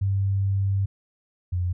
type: tone pair in turn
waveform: sine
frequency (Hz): 98 / 89.37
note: G2 / F2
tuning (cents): 0 / +40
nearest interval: major second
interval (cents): 160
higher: first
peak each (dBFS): -20 / -22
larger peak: first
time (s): 0.01-0.86 / 1.52-1.73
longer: first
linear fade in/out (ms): 10
effects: none